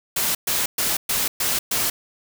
white noise bursts, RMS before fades -22 dBFS, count 6, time 0.16-1.9 s, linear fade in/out 5 ms, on 190 ms, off 120 ms, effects none

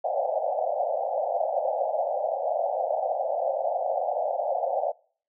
pink band-pass noise, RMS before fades -27 dBFS, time 0.04-4.92 s, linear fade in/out 10 ms, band 530 to 800 Hz, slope 96 dB/octave, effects noise-tail reverb RT60 0.5 s tail -26 dB re dry

